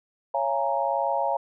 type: chord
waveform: sine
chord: Bb minor seventh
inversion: first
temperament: equal with one note detuned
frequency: 554.4 / 681.7 / 830.6 / 932.3 Hz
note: Db5 / F5 / Ab5 / Bb5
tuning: 0 / -42 / 0 / 0 cents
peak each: -28 dBFS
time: 0.34-1.37 s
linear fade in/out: 5 ms
effects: none